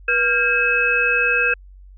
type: tone cluster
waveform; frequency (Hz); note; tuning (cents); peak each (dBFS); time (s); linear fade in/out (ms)
sine; 485 / 1393 / 1606 / 2574; B4 / F6 / G6 / E7; -31 / -5 / +41 / -42; -25 / -24 / -19 / -18; 0.08-1.54; 5
effects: added 47 Hz sine -40 dBFS peak until 1.97 s